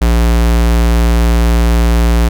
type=tone; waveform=square; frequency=58 Hz; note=A#1; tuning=8 cents flat; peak=-8 dBFS; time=0.01-2.29 s; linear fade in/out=10 ms; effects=none